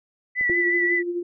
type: tone with vibrato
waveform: sine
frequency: 1975.5 Hz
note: B6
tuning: in tune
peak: -19 dBFS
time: 0.35-1.03 s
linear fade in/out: 50 ms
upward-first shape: sine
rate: 5.5 Hz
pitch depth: 29 cents each way
type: clicks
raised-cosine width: 2 ms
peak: -27 / -19 dBFS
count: 2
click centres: 0.411 / 0.498 s
type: tone with tremolo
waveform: sine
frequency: 349.2 Hz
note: F4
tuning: in tune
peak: -22 dBFS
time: 0.49-1.23 s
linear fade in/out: 5 ms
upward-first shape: sine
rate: 12 Hz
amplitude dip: 50%
effects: none